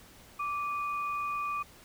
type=tone pair together; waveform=sine; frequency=1166.6 / 2472 Hz; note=D6 / D#7; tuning=-12 / -12 cents; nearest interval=octave + minor second; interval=1300 cents; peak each=-31 / -40 dBFS; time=0.39-1.63 s; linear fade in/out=10 ms; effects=pink hiss -55 dBFS RMS until 1.84 s